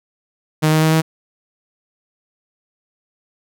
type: tone with pitch steps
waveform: sawtooth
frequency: 155.2 / 156.73 / 158.28 / 159.84 Hz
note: D#3 / D#3 / D#3 / D#3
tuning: -4 / +13 / +30 / +47 cents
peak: -8 dBFS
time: 0.62-1.02 s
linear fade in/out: 20 ms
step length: 100 ms
effects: none